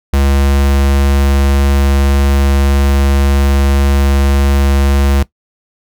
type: tone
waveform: square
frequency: 69.3 Hz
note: C#2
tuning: in tune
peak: -9 dBFS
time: 0.13-5.23 s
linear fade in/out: 5 ms
effects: noise-tail reverb RT60 0.1 s tail -18 dB re dry